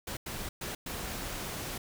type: noise bursts at uneven times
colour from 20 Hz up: pink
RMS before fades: -38 dBFS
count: 4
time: 0.07-0.17 / 0.26-0.49 / 0.61-0.75 / 0.86-1.78 s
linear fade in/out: 5 ms
effects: none